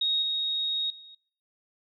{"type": "tone with level steps", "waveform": "sine", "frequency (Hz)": 3754, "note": "A#7", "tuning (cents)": 11, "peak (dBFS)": [-23, -26, -46], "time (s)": [0.01, 1.15], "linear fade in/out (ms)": 5, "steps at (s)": [0.22, 0.9], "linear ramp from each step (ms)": 2, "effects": ["noise-tail reverb RT60 0.5 s tail -22 dB re dry"]}